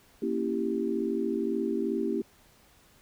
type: chord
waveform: sine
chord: A# diminished seventh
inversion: none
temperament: equal with one note detuned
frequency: 233.1 / 276.1 / 329.6 / 392 Hz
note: A#3 / C#4 / E4 / G4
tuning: 0 / -7 / 0 / 0 cents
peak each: -32 / -34 / -32 / -31 dBFS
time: 0.22-2.22 s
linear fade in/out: 5 ms
effects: pink hiss -60 dBFS RMS until 3.01 s